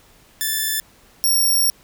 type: tone pair in turn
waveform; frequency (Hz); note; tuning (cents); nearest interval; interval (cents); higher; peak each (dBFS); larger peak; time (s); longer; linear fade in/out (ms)
5% pulse; 1754 / 5557; A6 / F8; -6 / -10; octave + minor sixth; 1996; second; -9; neither; 0.41-0.8 / 1.24-1.7; second; 0
effects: pink hiss -52 dBFS RMS until 1.83 s